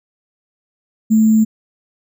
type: tone with sample-and-hold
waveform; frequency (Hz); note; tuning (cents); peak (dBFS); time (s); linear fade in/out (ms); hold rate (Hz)
sine; 219.1; A3; -7; -8; 1.1-1.45; 20; 7350
effects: none